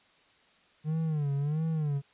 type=tone with vibrato; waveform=triangle; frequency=150.4 Hz; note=D3; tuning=42 cents sharp; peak=-25 dBFS; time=0.84-2.02 s; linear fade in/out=50 ms; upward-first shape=sine; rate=1.5 Hz; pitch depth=130 cents each way; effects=white hiss -63 dBFS RMS until 2.13 s + resampled to 8000 Hz